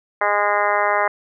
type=harmonic tone; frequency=205.6 Hz; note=G#3; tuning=17 cents flat; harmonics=2 / 3 / 4 / 5 / 6 / 7 / 8 / 9 / 10; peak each=-28 / -22 / -22 / -23 / -24 / -27 / -28 / -26 / -28 dBFS; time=0.21-1.08 s; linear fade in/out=5 ms; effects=none